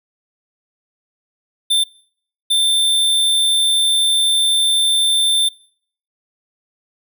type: tone bursts at uneven times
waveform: square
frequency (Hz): 3564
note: A7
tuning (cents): +22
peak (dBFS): -13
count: 2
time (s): 1.7-1.84 / 2.5-5.49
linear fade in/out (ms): 10
effects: noise-tail reverb RT60 0.6 s tail -25 dB re dry